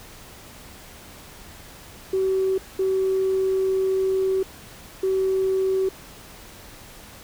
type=tone bursts at uneven times; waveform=sine; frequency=380.8 Hz; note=F#4; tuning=50 cents sharp; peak=-18 dBFS; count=3; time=2.13-2.58 / 2.79-4.43 / 5.03-5.89 s; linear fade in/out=5 ms; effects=tanh soft clip ceiling -14 dBFS + pink hiss -44 dBFS RMS until 7.23 s